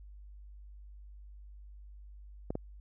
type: clicks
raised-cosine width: 2 ms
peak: -21 dBFS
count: 2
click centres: 2.505 / 2.554 s
effects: added 50 Hz sine -48 dBFS peak until 2.8 s